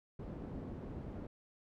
white low-pass noise, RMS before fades -45 dBFS, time 0.19-1.27 s, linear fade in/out 5 ms, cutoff 290 Hz, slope 12 dB/octave, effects none

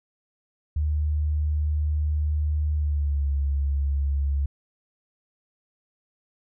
sine tone with pitch glide, 75.4 to 69.95 Hz, D2 to C#2, +46 to +16 cents, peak -21 dBFS, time 0.76-4.46 s, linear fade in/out 5 ms, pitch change -130 cents, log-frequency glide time 2.73-3.29 s, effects none

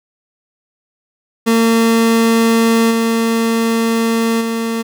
30% pulse tone with level steps, 227.9 Hz, A#3, 39 cents flat, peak -7 / -10 / -14 dBFS, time 1.46-4.83 s, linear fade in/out 20 ms, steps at 2.9 / 4.4 s, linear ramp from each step 20 ms, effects none

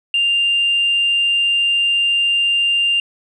sine tone, 2794 Hz, F7, in tune, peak -12 dBFS, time 0.14-3 s, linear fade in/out 2 ms, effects tanh soft clip ceiling -9 dBFS

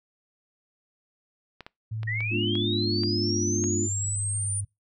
clicks, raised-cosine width 0.3 ms, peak -24 dBFS, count 7, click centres 1.607 / 1.665 / 2.032 / 2.206 / 2.554 / 3.035 / 3.64 s
sine tone with pitch glide, 110 to 99.71 Hz, A2 to G2, 0 to +30 cents, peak -29 dBFS, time 1.91-4.65 s, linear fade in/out 10 ms, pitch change -170 cents, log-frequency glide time 2.08-3.46 s
sine linear sweep, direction up, 1845 to 9397 Hz, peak -28 dBFS, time 2.07-4.61 s, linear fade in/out 10 ms
sine chord, G# diminished seventh, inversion none, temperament equal with one note detuned, 212.1 / 246.9 / 293.7 / 349.2 Hz, G#3 / B3 / D4 / F4, +37 / 0 / 0 / 0 cents, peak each -31 / -35 / -31 / -29 dBFS, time 2.3-3.89 s, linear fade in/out 50 ms
effects noise-tail reverb RT60 0.2 s tail -24 dB re dry

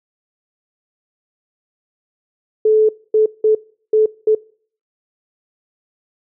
sine tone bursts at uneven times, 433.3 Hz, A4, 27 cents flat, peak -9 dBFS, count 5, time 2.65-2.89 / 3.14-3.26 / 3.44-3.55 / 3.93-4.06 / 4.27-4.35 s, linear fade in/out 5 ms, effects noise-tail reverb RT60 0.5 s tail -23 dB re dry

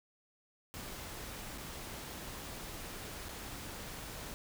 pink noise with dropouts, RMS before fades -45 dBFS, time 0.74-4.34 s, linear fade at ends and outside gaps 0 ms, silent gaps 1.576-1.581 / 3.286-3.291 s, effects none

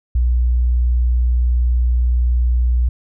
sine tone, 60.7 Hz, B1, 29 cents flat, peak -12 dBFS, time 0.15-2.89 s, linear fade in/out 5 ms, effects none

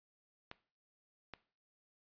clicks, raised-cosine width 0.3 ms, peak -29 dBFS, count 2, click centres 0.514 / 1.337 s, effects noise-tail reverb RT60 0.4 s tail -18 dB re dry + resampled to 11025 Hz

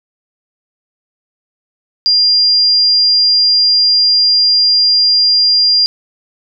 sine tone, 4800 Hz, D8, 37 cents sharp, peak -7 dBFS, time 2.06-5.86 s, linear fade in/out 0 ms, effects none

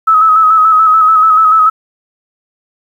sine tone with vibrato, 1285 Hz, E6, 45 cents flat, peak -4 dBFS, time 0.07-1.7 s, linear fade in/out 10 ms, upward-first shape square, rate 6.9 Hz, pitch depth 32 cents each way, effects 7-bit

